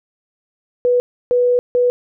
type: tone bursts at uneven times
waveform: sine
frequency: 491.2 Hz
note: B4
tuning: 9 cents flat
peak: -11 dBFS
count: 3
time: 0.85-1 / 1.31-1.59 / 1.75-1.9 s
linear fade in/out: 0 ms
effects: none